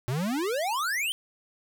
square exponential sweep, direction up, 117.1 to 3198 Hz, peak -27 dBFS, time 0.08-1.12 s, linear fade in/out 0 ms, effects none

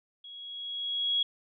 sine tone with level ramp, 3322 Hz, G#7, in tune, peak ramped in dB -44 to -23 dBFS, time 0.24-1.23 s, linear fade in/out 5 ms, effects none

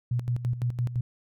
sine tone with tremolo, 121.5 Hz, B2, 28 cents flat, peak -23 dBFS, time 0.11-1.01 s, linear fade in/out 5 ms, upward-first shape square, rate 5.9 Hz, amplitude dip 70%, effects none

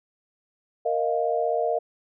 sine chord, Bb suspended fourth, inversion none, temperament equal, 466.2 / 622.3 / 698.5 Hz, Bb4 / Eb5 / F5, 0 / 0 / 0 cents, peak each -26 dBFS, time 0.85-1.79 s, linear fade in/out 10 ms, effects none

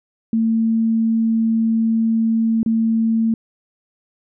sine tone with dropouts, 225.2 Hz, A3, 40 cents sharp, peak -14 dBFS, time 0.33-3.34 s, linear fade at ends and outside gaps 2 ms, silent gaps 2.631-2.661 s, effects none

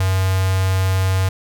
square tone with notch filter, 94.4 Hz, F#2, 35 cents sharp, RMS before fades -17 dBFS, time 0-1.29 s, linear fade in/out 5 ms, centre 310 Hz, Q 0.86, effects none

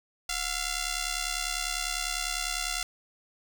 5% pulse ring-modulated tone, 690 Hz, F5, 21 cents flat, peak -15 dBFS, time 0.29-2.83 s, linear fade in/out 2 ms, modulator 655 Hz, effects none

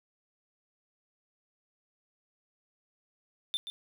triangle tone with echo, 3560 Hz, A7, 20 cents sharp, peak -27 dBFS, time 3.54-3.57 s, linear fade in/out 0 ms, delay 130 ms, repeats 1, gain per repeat -9 dB, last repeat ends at 3.7 s, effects none

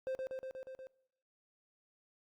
triangle tone with echo, 523.3 Hz, C5, in tune, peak -33 dBFS, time 0.07-0.15 s, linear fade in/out 0 ms, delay 120 ms, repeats 6, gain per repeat -2 dB, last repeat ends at 0.87 s, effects noise-tail reverb RT60 0.8 s tail -22 dB re dry + Opus 48 kbps

